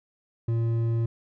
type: tone with hard clipping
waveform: triangle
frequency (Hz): 115.1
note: A#2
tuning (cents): -22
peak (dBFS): -24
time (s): 0.48-1.06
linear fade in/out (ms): 5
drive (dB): 10
effects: none